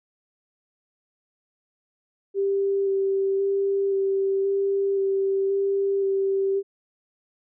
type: tone with vibrato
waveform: sine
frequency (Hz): 392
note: G4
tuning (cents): 0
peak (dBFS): -20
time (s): 2.34-6.63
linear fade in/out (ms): 50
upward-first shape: square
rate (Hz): 0.95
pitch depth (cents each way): 11
effects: none